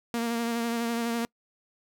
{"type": "tone with vibrato", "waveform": "sawtooth", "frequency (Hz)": 233.1, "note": "A#3", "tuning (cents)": 0, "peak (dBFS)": -23, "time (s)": [0.14, 1.25], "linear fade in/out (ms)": 0, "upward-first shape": "sine", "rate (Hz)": 12, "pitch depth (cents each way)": 25, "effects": ["noise-tail reverb RT60 0.1 s tail -26 dB re dry"]}